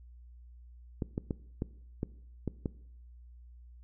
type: clicks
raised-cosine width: 3 ms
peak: -19 dBFS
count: 7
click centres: 1.022 / 1.179 / 1.308 / 1.621 / 2.031 / 2.477 / 2.658 s
effects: noise-tail reverb RT60 0.7 s tail -20 dB re dry + added 60 Hz sine -50 dBFS peak until 3.83 s